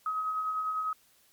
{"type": "tone with tremolo", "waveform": "sine", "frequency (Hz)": 1269, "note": "D#6", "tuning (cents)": 34, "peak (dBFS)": -27, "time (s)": [0.06, 0.93], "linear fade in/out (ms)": 2, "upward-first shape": "triangle", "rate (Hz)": 10, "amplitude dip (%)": 40, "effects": ["white hiss -64 dBFS RMS until 1.32 s", "MP3 96 kbps"]}